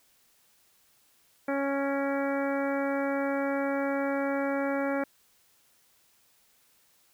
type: harmonic tone with a mistuned harmonic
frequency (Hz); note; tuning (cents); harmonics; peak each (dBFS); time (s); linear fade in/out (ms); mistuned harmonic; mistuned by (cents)
277.2; C#4; 0; 1 / 2 / 3 / 4 / 5 / 6 / 7 / 8; -30 / -30 / -37 / -42 / -38 / -40 / -43 / -43; 1.48-5.04; 5; 8; +49
effects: white hiss -65 dBFS RMS until 7.13 s